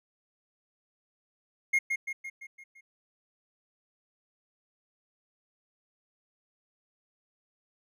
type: tone with echo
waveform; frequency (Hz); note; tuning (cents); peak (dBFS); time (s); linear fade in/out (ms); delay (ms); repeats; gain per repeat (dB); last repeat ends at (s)
triangle; 2142; C7; +40; -20; 1.73-1.79; 10; 170; 6; -5; 2.81
effects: none